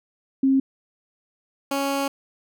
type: tone pair in turn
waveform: sine / 15% pulse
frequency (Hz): 268.3 / 277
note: C4 / C#4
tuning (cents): +44 / -1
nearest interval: minor second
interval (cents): 55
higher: second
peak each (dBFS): -15 / -16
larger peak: first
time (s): 0.43-0.6 / 1.71-2.08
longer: second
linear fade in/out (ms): 5
effects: none